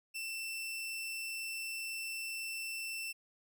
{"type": "tone", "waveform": "sawtooth", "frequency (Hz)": 2678, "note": "E7", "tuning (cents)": 27, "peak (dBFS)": -35, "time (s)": [0.14, 3.13], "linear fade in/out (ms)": 20, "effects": []}